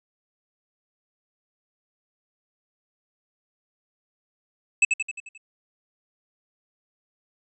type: tone with echo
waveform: square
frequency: 2613 Hz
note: E7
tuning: 16 cents flat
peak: -14 dBFS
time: 4.82-4.85 s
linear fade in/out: 5 ms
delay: 88 ms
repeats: 6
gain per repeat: -5 dB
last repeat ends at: 5.378 s
effects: resampled to 22050 Hz